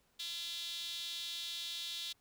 sawtooth tone with high-pass filter, 340.7 Hz, F4, 43 cents flat, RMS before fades -42 dBFS, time 0.19-2.13 s, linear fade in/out 10 ms, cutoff 3600 Hz, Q 5.7, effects pink hiss -73 dBFS RMS until 2.2 s

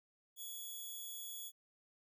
5% pulse tone, 3383 Hz, G#7, 31 cents sharp, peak -37 dBFS, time 0.36-1.52 s, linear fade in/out 50 ms, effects none

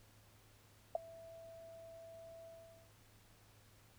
sine tone with ADSR envelope, 661 Hz, E5, 5 cents sharp, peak -28 dBFS, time 0.95-2.92 s, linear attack 3 ms, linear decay 12 ms, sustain -24 dB, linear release 460 ms, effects added 105 Hz sine -67 dBFS peak until 3.98 s + pink hiss -67 dBFS RMS until 3.98 s

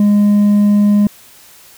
sine tone with hard clipping, 205.9 Hz, G#3, 15 cents flat, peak -8 dBFS, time 0-1.07 s, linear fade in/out 2 ms, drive 2 dB, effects white hiss -42 dBFS RMS until 1.77 s

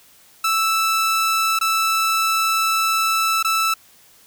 sawtooth tone with dropouts, 1318.5 Hz, E6, in tune, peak -13 dBFS, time 0.44-3.74 s, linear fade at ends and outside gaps 5 ms, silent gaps 1.59-1.611 / 3.428-3.446 s, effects white hiss -51 dBFS RMS until 4.26 s

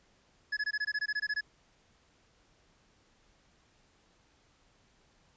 square tone bursts, 1700 Hz, G#6, 40 cents sharp, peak -30 dBFS, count 13, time 0.52-1.41 s, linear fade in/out 10 ms, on 50 ms, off 20 ms, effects pink hiss -67 dBFS RMS until 5.36 s + resampled to 16000 Hz

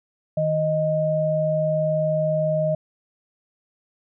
sine tone pair together, 156.39 / 622.3 Hz, D#3 / D#5, +9 / 0 cents, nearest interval 2 octaves, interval 2391 cents, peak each -24 / -20 dBFS, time 0.37-2.75 s, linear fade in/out 5 ms, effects none

